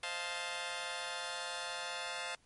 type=chord; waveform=10% pulse; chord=F dominant seventh; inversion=second; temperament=just; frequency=523.8 / 628.6 / 698.5 / 873.1 Hz; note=C5 / Eb5 / F5 / A5; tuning=+2 / +18 / 0 / -14 cents; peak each=-36 / -38 / -34 / -35 dBFS; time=0.03-2.35 s; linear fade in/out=2 ms; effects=pink hiss -69 dBFS RMS until 2.45 s + MP3 48 kbps